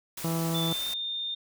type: noise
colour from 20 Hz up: white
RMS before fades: -38 dBFS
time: 0.17-0.94 s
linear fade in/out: 5 ms
type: harmonic tone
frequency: 164.81 Hz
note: E3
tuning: in tune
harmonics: 1 / 2 / 3 / 4 / 5 / 6 / 7 / 8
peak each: -28 / -34 / -38 / -40 / -42 / -44 / -45 / -46 dBFS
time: 0.24-0.73 s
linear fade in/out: 5 ms
type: tone with pitch glide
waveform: sine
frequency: 3520 to 3627 Hz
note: A7 to A#7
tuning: 0 to -48 cents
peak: -30 dBFS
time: 0.54-1.35 s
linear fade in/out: 10 ms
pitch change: +52 cents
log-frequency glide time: 0.64-0.87 s
effects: none